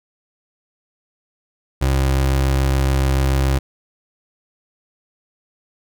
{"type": "tone", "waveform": "30% pulse", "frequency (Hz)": 67, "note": "C2", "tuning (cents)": 42, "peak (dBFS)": -12, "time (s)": [1.81, 3.59], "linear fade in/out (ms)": 10, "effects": []}